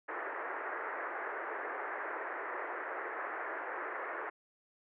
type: band-pass noise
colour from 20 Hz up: white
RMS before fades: -40 dBFS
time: 0.08-4.3 s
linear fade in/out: 10 ms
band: 340 to 1900 Hz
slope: 48 dB/octave
effects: none